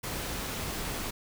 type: noise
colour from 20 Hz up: pink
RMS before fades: -35 dBFS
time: 0.03-1.11 s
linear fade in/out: 10 ms
effects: none